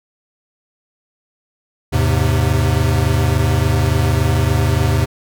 square chord, E augmented, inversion none, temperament equal with one note detuned, 80.34 / 103.83 / 130.81 Hz, E2 / G#2 / B#2, -44 / 0 / 0 cents, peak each -18 dBFS, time 1.92-5.06 s, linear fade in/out 20 ms, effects none

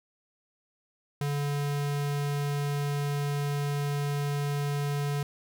square tone, 143.8 Hz, D3, 36 cents flat, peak -28 dBFS, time 1.21-5.23 s, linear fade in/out 2 ms, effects none

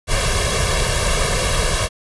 pink noise with comb filter, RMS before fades -18 dBFS, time 0.07-1.89 s, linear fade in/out 50 ms, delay 1.8 ms, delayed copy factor +0.85, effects resampled to 24000 Hz

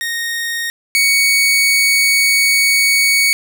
sawtooth tone pair in turn, 1858 / 2234 Hz, A#6 / C#7, -6 / +13 cents, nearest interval minor third, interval 319 cents, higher second, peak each -15 / -7 dBFS, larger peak second, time 0.01-0.7 / 0.95-3.33 s, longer second, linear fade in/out 0 ms, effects none

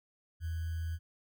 sine tone with sample-and-hold, 82 Hz, E2, 9 cents flat, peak -33 dBFS, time 0.4-0.99 s, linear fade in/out 50 ms, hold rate 1575 Hz, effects none

